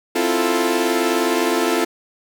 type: chord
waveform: sawtooth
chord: F major seventh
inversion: second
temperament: equal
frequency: 261.6 / 329.6 / 349.2 / 440 Hz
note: C4 / E4 / F4 / A4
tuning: 0 / 0 / 0 / 0 cents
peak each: -20 / -19 / -17 / -18 dBFS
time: 0.15-1.85 s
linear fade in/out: 10 ms
effects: none